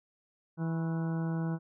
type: harmonic tone with a mistuned harmonic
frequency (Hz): 164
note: E3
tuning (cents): -9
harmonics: 1 / 2 / 3 / 4 / 5 / 6 / 7 / 8 / 9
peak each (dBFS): -30 / -39 / -46 / -48 / -48 / -51 / -53 / -54 / -50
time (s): 0.57-1.59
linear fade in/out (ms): 50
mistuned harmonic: 7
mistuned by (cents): -79
effects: none